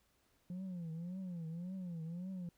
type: tone with vibrato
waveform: sine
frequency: 174.61 Hz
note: F3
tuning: in tune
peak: -38 dBFS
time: 0.5-2.49 s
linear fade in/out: 2 ms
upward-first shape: triangle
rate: 1.8 Hz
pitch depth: 170 cents each way
effects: tanh soft clip ceiling -40 dBFS + pink hiss -75 dBFS RMS until 2.57 s